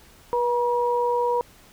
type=tone pair together; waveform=sine; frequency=484.6 / 958 Hz; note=B4 / A#5; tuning=-33 / +47 cents; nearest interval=octave; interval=1180 cents; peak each=-22 / -23 dBFS; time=0.33-1.41 s; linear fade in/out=0 ms; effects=pink hiss -52 dBFS RMS until 1.72 s